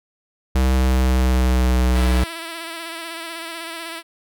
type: tone with pitch glide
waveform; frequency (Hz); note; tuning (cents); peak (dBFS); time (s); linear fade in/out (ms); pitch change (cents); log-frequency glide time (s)
square; 64.8 to 62.63; C2 to B1; -16 to +25; -15; 0.55-2.24; 5; -59; 0.7-1.8
type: tone with vibrato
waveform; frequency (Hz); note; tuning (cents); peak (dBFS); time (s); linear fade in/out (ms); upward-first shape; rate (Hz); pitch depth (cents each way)
5% pulse; 331.4; E4; +9; -18; 1.92-4.03; 50; sine; 16; 37
effects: none